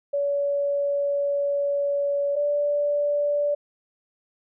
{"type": "tone pair in turn", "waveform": "sine", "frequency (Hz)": [568, 581.6], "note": ["C#5", "D5"], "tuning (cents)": [42, -17], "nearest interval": "unison", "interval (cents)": 41, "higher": "second", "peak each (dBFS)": [-21, -20], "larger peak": "second", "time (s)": [[0.13, 2.36], [2.36, 3.55]], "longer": "first", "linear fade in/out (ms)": 10, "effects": []}